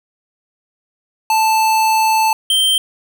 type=tone pair in turn; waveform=square; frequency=880 / 3136 Hz; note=A5 / G7; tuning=0 / 0 cents; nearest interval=octave + minor seventh; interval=2200 cents; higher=second; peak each=-12 dBFS; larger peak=neither; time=1.3-2.33 / 2.5-2.78 s; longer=first; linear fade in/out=2 ms; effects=none